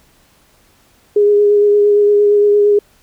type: tone with vibrato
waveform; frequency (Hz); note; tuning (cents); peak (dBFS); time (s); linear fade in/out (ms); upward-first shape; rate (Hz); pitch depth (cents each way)
sine; 412.2; G#4; -13; -7; 1.16-2.79; 5; sine; 8.7; 15
effects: pink hiss -52 dBFS RMS until 3.02 s